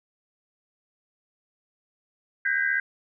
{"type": "tone cluster", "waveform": "sine", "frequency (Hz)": [1528, 1603, 1882, 2003], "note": ["G6", "G6", "A#6", "B6"], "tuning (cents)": [-45, 38, 16, 24], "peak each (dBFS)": [-29, -24, -33, -29], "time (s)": [2.45, 2.8], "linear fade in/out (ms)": 5, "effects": []}